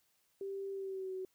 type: tone with pitch glide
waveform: sine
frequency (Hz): 392 to 375.2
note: G4 to F#4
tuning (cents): 0 to +24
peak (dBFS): -38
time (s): 0.41-1.25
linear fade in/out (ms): 2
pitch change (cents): -76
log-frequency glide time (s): 0.72-1.13
effects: white hiss -75 dBFS RMS until 1.34 s